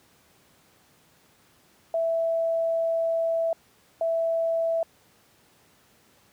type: tone bursts at uneven times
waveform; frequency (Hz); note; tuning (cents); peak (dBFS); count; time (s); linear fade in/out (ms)
sine; 660; E5; +2; -22; 2; 1.94-3.53 / 4.01-4.83; 2
effects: pink hiss -60 dBFS RMS until 6.32 s + high-pass 100 Hz 12 dB/octave